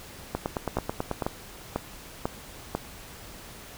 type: two click trains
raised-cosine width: 1 ms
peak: -12 / -13 dBFS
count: 5 / 9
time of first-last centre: 0.77-2.75 / 0.35-1.222 s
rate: 2.02 / 9.17 Hz
effects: pink hiss -45 dBFS RMS until 3.77 s